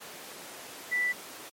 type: tone in noise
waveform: sine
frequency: 1976 Hz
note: B6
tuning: in tune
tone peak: -25 dBFS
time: 0.91-1.13 s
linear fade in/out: 20 ms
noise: pink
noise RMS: -43 dBFS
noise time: 0-1.5 s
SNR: +15 dB
effects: high-pass 300 Hz 12 dB/octave + MP3 64 kbps